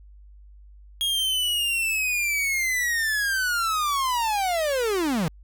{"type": "linear sweep", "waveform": "45% pulse", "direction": "down", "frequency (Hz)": [3283, 146.4], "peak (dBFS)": -22, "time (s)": [1.01, 5.28], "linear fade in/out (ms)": 0, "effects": ["added 50 Hz sine -45 dBFS peak until 5.43 s"]}